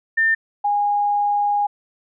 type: tone pair in turn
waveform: sine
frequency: 1800 / 820.6 Hz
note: A6 / G#5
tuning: +39 / -21 cents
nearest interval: octave + major second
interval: 1360 cents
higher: first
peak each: -14 / -16 dBFS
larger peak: first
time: 0.17-0.35 / 0.64-1.67 s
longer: second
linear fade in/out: 10 ms
effects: none